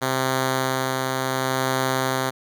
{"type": "tone with tremolo", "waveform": "5% pulse", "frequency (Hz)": 131.2, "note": "C3", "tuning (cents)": 5, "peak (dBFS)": -9, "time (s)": [0.01, 2.31], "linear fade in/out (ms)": 20, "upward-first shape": "sine", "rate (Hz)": 0.69, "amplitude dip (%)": 25, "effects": []}